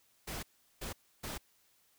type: noise bursts at uneven times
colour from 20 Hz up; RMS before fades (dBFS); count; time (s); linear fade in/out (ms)
pink; -41; 3; 0.27-0.43 / 0.81-0.93 / 1.23-1.38; 10
effects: white hiss -70 dBFS RMS until 1.98 s